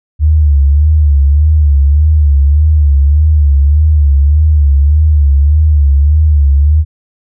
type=tone with vibrato; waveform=sine; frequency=73.42 Hz; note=D2; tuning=in tune; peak=-4 dBFS; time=0.19-6.85 s; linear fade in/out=50 ms; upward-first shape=sine; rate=1.7 Hz; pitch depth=95 cents each way; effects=none